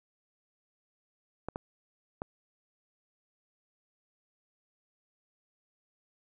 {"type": "clicks", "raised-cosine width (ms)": 1, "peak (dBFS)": -21, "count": 3, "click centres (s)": [1.486, 1.559, 2.219], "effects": []}